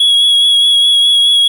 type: tone with vibrato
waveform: triangle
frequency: 3339 Hz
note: G#7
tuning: 9 cents sharp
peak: -5 dBFS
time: 0-1.48 s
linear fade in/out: 5 ms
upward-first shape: sine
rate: 4.8 Hz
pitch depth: 18 cents each way
effects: 7-bit